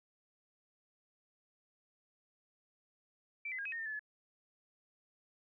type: tone with pitch steps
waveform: sine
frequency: 2332 / 2025 / 1624 / 2544 / 1845 / 1805 / 1733 / 1713 Hz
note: D7 / B6 / G#6 / D#7 / A#6 / A6 / A6 / A6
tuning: -13 / +43 / -39 / +38 / -18 / +44 / -27 / -47 cents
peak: -38 dBFS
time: 3.45-3.994 s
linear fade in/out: 5 ms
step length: 68 ms
effects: none